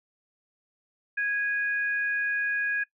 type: tone pair together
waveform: sine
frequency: 1655.9 / 2465 Hz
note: G#6 / D#7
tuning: -6 / -17 cents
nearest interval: perfect fifth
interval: 689 cents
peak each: -25 / -33 dBFS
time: 1.17-2.84 s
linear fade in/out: 10 ms
effects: noise-tail reverb RT60 0.1 s tail -20 dB re dry